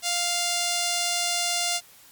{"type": "tone with notch filter", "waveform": "5% pulse", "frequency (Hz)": 699, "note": "F5", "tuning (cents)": 1, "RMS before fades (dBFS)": -26, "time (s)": [0.02, 1.81], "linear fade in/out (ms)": 50, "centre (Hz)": 1600, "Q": 1.9, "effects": ["white hiss -52 dBFS RMS until 2.11 s", "Opus 48 kbps"]}